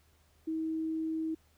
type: tone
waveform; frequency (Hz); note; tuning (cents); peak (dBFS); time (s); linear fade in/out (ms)
sine; 319.7; D#4; +47; -31; 0.47-1.35; 10
effects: added 77 Hz sine -66 dBFS peak until 1.57 s + pink hiss -69 dBFS RMS until 1.57 s